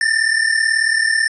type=tone pair together; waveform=square; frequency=1773.7 / 1812 Hz; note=A6 / A#6; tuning=+13 / -50 cents; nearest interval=unison; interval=37 cents; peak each=-17 / -18 dBFS; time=0.01-1.28 s; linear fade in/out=2 ms; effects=resampled to 24000 Hz